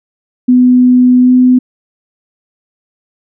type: tone with pitch glide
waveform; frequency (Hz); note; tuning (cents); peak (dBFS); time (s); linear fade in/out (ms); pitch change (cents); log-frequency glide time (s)
sine; 250 to 252.3; B3 to B3; +21 to +37; -3; 0.48-1.59; 10; +16; 1.21-1.31
effects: none